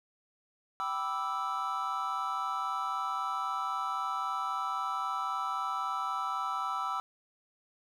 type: chord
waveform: triangle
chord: E minor seventh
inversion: first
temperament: equal with one note detuned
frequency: 777.2 / 987.8 / 1174.7 / 1318.5 Hz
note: G5 / B5 / D6 / E6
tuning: -15 / 0 / 0 / 0 cents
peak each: -37 / -36 / -37 / -32 dBFS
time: 0.8-7 s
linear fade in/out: 0 ms
effects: none